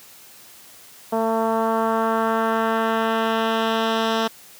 10% pulse tone with low-pass filter sweep, 224.3 Hz, A3, 34 cents sharp, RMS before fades -21 dBFS, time 1.12-4.28 s, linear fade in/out 10 ms, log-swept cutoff 790 to 4500 Hz, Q 1.3, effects white hiss -46 dBFS RMS until 4.59 s + high-pass 80 Hz 12 dB/octave

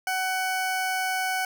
20% pulse tone, 750 Hz, F#5, 23 cents sharp, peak -20 dBFS, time 0.07-1.45 s, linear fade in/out 2 ms, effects none

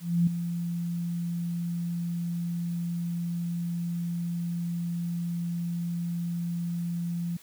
sine tone with ADSR envelope, 171.5 Hz, F3, 31 cents flat, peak -18 dBFS, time 0-7.37 s, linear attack 270 ms, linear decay 5 ms, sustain -10 dB, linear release 6 ms, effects white hiss -54 dBFS RMS until 7.42 s

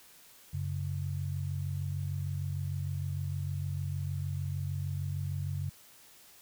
sine tone pair together, 93.44 / 140 Hz, F#2 / C#3, +18 / +18 cents, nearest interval perfect fifth, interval 700 cents, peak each -34 / -35 dBFS, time 0.53-5.7 s, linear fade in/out 10 ms, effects white hiss -57 dBFS RMS until 6.41 s

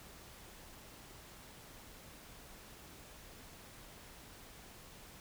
silence, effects pink hiss -55 dBFS RMS until 5.2 s

